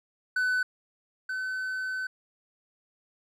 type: tone pair in turn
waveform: triangle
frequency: 1503 / 1518.7 Hz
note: F#6 / F#6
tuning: +27 / +45 cents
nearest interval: unison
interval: 18 cents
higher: second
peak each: -22 / -28 dBFS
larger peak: first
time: 0.36-0.63 / 1.29-2.07 s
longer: second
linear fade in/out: 5 ms
effects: resampled to 32000 Hz